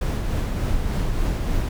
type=noise with tremolo; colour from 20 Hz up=brown; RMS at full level=-21 dBFS; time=0.01-1.69 s; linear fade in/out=5 ms; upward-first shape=triangle; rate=3.4 Hz; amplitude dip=35%; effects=none